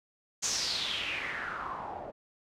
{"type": "noise with low-pass filter sweep", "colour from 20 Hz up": "white", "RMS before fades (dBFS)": -35, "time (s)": [0.42, 2.12], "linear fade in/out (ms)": 20, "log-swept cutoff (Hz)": [6800, 610], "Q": 5.1, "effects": []}